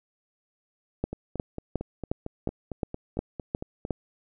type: two click trains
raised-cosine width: 2 ms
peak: -20 / -13 dBFS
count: 13 / 9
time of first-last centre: 1.13-3.851 / 1.04-3.907 s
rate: 4.41 / 2.79 Hz
effects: none